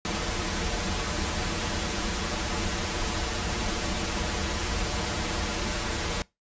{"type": "noise with comb filter", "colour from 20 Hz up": "pink", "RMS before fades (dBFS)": -29, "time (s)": [0.05, 6.22], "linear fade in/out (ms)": 0, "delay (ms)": 7.5, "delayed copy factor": -0.75, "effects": ["noise-tail reverb RT60 0.2 s tail -22 dB re dry", "resampled to 16000 Hz"]}